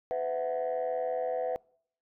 sine chord, B suspended fourth, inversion none, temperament equal with one note detuned, 504.8 / 659.3 / 740 Hz, B4 / E5 / F#5, +38 / 0 / 0 cents, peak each -30 / -32 / -34 dBFS, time 0.11-1.56 s, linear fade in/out 0 ms, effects noise-tail reverb RT60 0.6 s tail -26 dB re dry + tanh soft clip ceiling -24 dBFS

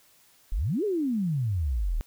sine exponential two-way sweep, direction up then down, 34.67 to 440 to 34.67 Hz, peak -24 dBFS, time 0.52-2.01 s, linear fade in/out 0 ms, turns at 0.84 s, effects white hiss -60 dBFS RMS until 2.06 s

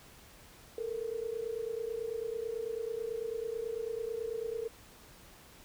sine tone pair together, 440 / 469.1 Hz, A4 / A#4, 0 / +11 cents, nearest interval minor second, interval 111 cents, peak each -37 / -37 dBFS, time 0.78-4.68 s, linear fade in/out 2 ms, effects pink hiss -56 dBFS RMS until 5.64 s

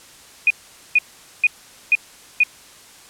sine tone bursts, 2467 Hz, D#7, 15 cents flat, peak -10 dBFS, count 5, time 0.47-2.435 s, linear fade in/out 2 ms, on 33 ms, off 450 ms, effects white hiss -45 dBFS RMS until 3.09 s + low-pass 10000 Hz 12 dB/octave

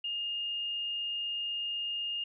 sine tone, 2832 Hz, F7, 23 cents sharp, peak -32 dBFS, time 0.04-2.24 s, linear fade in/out 5 ms, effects none

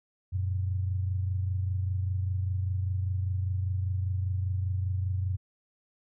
sine tone pair together, 91.9 / 116.95 Hz, F#2 / A#2, -11 / +6 cents, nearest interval major third, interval 417 cents, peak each -27 / -36 dBFS, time 0.32-5.37 s, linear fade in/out 20 ms, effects none

